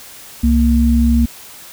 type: tone pair together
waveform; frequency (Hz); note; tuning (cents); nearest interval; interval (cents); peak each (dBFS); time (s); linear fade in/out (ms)
sine; 65.79 / 233.1; C2 / A#3; +10 / 0; octave + minor seventh; 2190; -12; 0.43-1.26; 10
effects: white hiss -37 dBFS RMS until 1.72 s